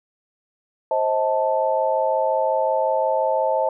sine chord, A diminished, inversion first, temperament just, 528 / 633.6 / 880 Hz, C5 / Eb5 / A5, +16 / +31 / 0 cents, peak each -22 dBFS, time 0.91-3.69 s, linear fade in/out 2 ms, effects none

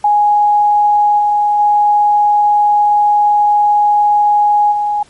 sine tone with level steps, 830.6 Hz, G#5, in tune, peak -7 / -9 / -7 / -12 dBFS, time 0.04-5.03 s, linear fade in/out 5 ms, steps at 1.18 / 1.58 / 4.71 s, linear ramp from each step 20 ms, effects pink hiss -46 dBFS RMS until 5.09 s + MP3 48 kbps

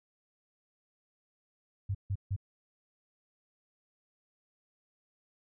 sine tone bursts, 98 Hz, G2, in tune, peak -29 dBFS, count 3, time 1.89-2.364 s, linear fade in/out 10 ms, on 58 ms, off 150 ms, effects none

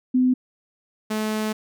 sine / sawtooth tone pair in turn, 253.9 / 215.8 Hz, B3 / A3, +48 / -33 cents, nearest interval minor third, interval 281 cents, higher first, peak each -15 / -19 dBFS, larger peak first, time 0.14-0.34 / 1.1-1.53 s, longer second, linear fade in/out 10 ms, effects none

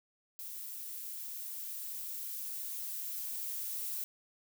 violet noise with level ramp, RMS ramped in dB -44 to -38 dBFS, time 0.39-4.04 s, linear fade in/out 0 ms, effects none

